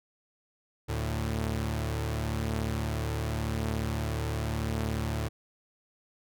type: tone pair together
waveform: sawtooth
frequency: 73.97 / 111.4 Hz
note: D2 / A2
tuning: +13 / +22 cents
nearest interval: perfect fifth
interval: 709 cents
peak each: -28 / -28 dBFS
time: 0.88-5.29 s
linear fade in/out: 20 ms
effects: none